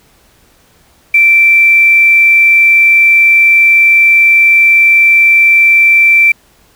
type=tone with quantisation; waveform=sine; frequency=2341 Hz; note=D7; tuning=6 cents flat; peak=-3 dBFS; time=1.14-6.32 s; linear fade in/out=5 ms; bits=5; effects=pink hiss -48 dBFS RMS until 6.75 s